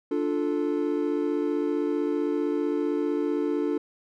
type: chord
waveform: triangle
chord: D minor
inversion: none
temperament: equal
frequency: 293.7 / 349.2 / 440 Hz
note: D4 / F4 / A4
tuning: 0 / 0 / 0 cents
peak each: -25 / -27 / -27 dBFS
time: 0.11-3.78 s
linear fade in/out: 5 ms
effects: none